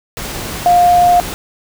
sine tone in noise, 707 Hz, F5, 21 cents sharp, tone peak -6 dBFS, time 0.66-1.2 s, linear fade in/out 0 ms, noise pink, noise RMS -24 dBFS, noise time 0.17-1.34 s, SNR +15 dB, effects none

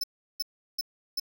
45% pulse tone bursts, 5274 Hz, E8, in tune, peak -27 dBFS, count 4, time 0.01-1.198 s, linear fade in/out 5 ms, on 27 ms, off 360 ms, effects 10-bit

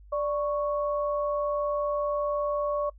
sine tone pair together, 587.3 / 1108.7 Hz, D5 / C#6, 0 / 0 cents, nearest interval major seventh, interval 1100 cents, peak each -26 / -31 dBFS, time 0.12-2.9 s, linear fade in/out 10 ms, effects noise-tail reverb RT60 0.1 s tail -24 dB re dry + added 50 Hz sine -48 dBFS peak until 2.98 s

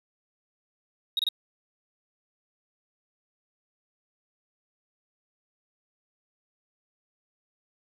sine tone bursts, 3766 Hz, A#7, 17 cents sharp, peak -21 dBFS, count 3, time 1.17-1.288 s, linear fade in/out 2 ms, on 22 ms, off 26 ms, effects tanh soft clip ceiling -21 dBFS + 9-bit

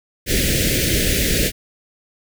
pink band-stop noise, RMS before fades -18 dBFS, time 0.26-1.52 s, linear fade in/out 50 ms, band 570 to 1700 Hz, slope 48 dB/octave, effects none

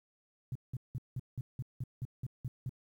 sine tone bursts, 125.9 Hz, B2, 34 cents sharp, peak -34 dBFS, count 11, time 0.52-2.694 s, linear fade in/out 2 ms, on 34 ms, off 180 ms, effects 11-bit

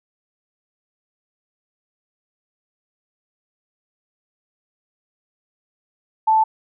sine tone, 878 Hz, A5, 4 cents flat, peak -12 dBFS, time 6.27-6.44 s, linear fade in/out 10 ms, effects none

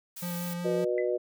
blue noise, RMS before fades -41 dBFS, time 0.16-0.54 s, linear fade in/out 10 ms
square tone with vibrato, 174.61 Hz, F3, in tune, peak -33 dBFS, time 0.22-0.85 s, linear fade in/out 10 ms, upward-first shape sine, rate 5.4 Hz, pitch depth 14 cents each way
harmonic tone, 121.9 Hz, B2, 22 cents flat, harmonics 3 / 4 / 5, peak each -29 / -30 / -31 dBFS, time 0.64-1.18 s, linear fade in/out 20 ms
sine tone with exponential decay, 2011 Hz, B6, 31 cents sharp, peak -32 dBFS, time 0.98-1.11 s, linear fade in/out 1 ms, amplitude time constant 28 ms
effects none

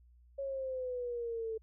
sine exponential sweep, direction down, 554.4 to 440 Hz, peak -35 dBFS, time 0.38-1.58 s, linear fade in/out 10 ms, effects added 60 Hz sine -59 dBFS peak until 1.62 s

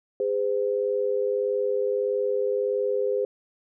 sine tone pair together, 408.4 / 510 Hz, G#4 / C5, -29 / -44 cents, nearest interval major third, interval 385 cents, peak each -25 dBFS, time 0.2-3.25 s, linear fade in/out 2 ms, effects none

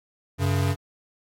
square tone pair together, 95.2 / 139.59 Hz, F#2 / C#3, +50 / +12 cents, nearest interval perfect fifth, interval 662 cents, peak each -23 / -26 dBFS, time 0.38-0.76 s, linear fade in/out 50 ms, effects AAC 48 kbps

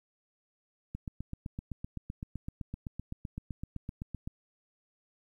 click train, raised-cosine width 5 ms, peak -25 dBFS, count 27, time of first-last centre 0.95-4.275 s, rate 7.82 Hz, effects 11-bit

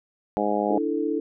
harmonic tone, 103.83 Hz, G#2, in tune, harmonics 2 / 3 / 4 / 5 / 6 / 7 / 8, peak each -29 / -29 / -29 / -29 / -29 / -29 / -29 dBFS, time 0.37-0.78 s, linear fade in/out 0 ms
sine chord, D suspended second, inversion none, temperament equal, 293.7 / 329.6 / 440 Hz, D4 / E4 / A4, 0 / 0 / 0 cents, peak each -27 dBFS, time 0.7-1.2 s, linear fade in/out 5 ms
effects none

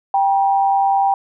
sine tone pair together, 787 / 957.4 Hz, G5 / A#5, +7 / +46 cents, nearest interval minor third, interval 339 cents, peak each -13 / -21 dBFS, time 0.14-1.14 s, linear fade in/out 2 ms, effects none

